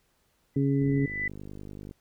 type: tone with exponential growth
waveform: sine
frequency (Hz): 1992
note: B6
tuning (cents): +14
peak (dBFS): -25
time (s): 0.54-1.28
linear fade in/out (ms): 5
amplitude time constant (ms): 160
type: harmonic tone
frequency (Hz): 138.59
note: C#3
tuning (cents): 0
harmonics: 1 / 2 / 3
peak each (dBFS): -25 / -25 / -32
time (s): 0.56-1.06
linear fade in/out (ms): 5
type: click train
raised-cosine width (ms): 3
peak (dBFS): -29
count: 56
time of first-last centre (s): 0.82-1.911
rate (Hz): 50.4
effects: pink hiss -70 dBFS RMS until 2 s